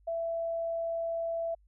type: tone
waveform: sine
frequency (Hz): 666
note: E5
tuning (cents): +18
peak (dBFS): -30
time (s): 0.07-1.55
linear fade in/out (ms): 10
effects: added 50 Hz sine -60 dBFS peak until 1.67 s